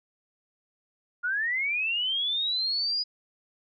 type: linear sweep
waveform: sine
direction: up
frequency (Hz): 1396.9 to 4956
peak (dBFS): -25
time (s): 1.23-3.04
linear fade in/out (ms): 20
effects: none